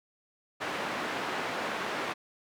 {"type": "band-pass noise", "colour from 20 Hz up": "white", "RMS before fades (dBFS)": -34, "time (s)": [0.6, 2.14], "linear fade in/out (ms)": 20, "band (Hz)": [200, 1700], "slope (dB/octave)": 12, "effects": []}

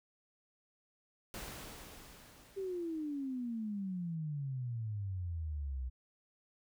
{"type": "noise with exponential decay", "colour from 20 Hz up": "pink", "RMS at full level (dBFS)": -44, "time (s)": [1.34, 4.15], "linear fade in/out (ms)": 1, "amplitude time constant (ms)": 610}
{"type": "exponential sweep", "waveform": "sine", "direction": "down", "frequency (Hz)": [396.2, 61.5], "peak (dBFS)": -36, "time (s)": [2.56, 5.9], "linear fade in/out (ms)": 20}
{"effects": []}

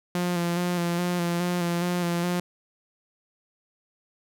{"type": "tone with vibrato", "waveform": "sawtooth", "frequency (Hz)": 174.61, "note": "F3", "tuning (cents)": 0, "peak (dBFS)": -20, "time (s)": [0.15, 2.4], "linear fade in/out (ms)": 2, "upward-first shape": "square", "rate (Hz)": 2.4, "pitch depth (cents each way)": 25, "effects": []}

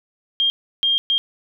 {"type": "tone bursts at uneven times", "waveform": "sine", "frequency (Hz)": 3212, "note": "G7", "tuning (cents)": 41, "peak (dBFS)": -15, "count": 3, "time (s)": [[0.4, 0.5], [0.83, 0.98], [1.1, 1.18]], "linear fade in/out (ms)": 0, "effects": []}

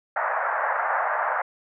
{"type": "band-pass noise", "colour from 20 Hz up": "pink", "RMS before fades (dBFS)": -25, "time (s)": [0.16, 1.42], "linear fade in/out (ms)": 5, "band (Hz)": [600, 1800], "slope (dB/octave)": 48, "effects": []}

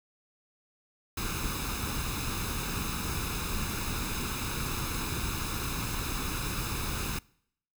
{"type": "noise with comb filter", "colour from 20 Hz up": "pink", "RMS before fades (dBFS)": -33, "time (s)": [1.17, 7.19], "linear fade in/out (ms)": 5, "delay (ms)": 0.78, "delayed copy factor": 0.65, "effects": ["noise-tail reverb RT60 0.7 s tail -24 dB re dry"]}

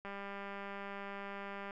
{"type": "click train", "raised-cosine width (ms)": 0.5, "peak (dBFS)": -30, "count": 331, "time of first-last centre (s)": [0.05, 1.708], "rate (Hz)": 199, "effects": []}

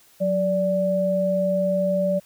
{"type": "tone pair together", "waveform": "sine", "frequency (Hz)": [183.63, 583], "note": ["F#3", "D5"], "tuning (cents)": [-13, -13], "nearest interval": "octave + minor sixth", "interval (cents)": 2000, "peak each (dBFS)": [-24, -20], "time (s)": [0.2, 2.2], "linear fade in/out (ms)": 20, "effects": ["white hiss -55 dBFS RMS until 2.25 s"]}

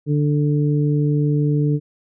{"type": "harmonic tone", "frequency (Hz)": 147.3, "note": "D3", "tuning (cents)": 6, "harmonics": [1, 2, 3], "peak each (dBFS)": [-16, -22, -26], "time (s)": [0.06, 1.8], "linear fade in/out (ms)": 50, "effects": []}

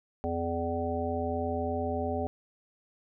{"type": "harmonic tone with a mistuned harmonic", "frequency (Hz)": 84.2, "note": "E2", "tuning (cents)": 37, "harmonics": [1, 3, 5, 7, 9], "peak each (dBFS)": [-35, -35, -35, -35, -35], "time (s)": [0.24, 2.27], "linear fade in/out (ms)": 0, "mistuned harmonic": 1, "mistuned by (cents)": 20, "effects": []}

